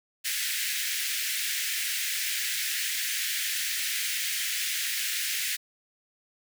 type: high-pass noise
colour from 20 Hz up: pink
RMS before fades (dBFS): -30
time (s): 0.24-5.57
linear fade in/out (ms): 20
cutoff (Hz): 1700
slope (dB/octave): 48
effects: none